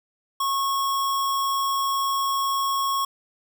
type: tone with sample-and-hold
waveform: sine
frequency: 1094 Hz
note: C#6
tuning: 23 cents flat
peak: -21 dBFS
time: 0.4-3.05 s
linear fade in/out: 5 ms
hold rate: 4410 Hz
effects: none